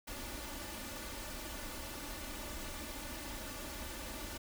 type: noise with comb filter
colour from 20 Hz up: pink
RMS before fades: -44 dBFS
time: 0.07-4.38 s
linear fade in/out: 10 ms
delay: 3.4 ms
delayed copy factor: +0.7
effects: none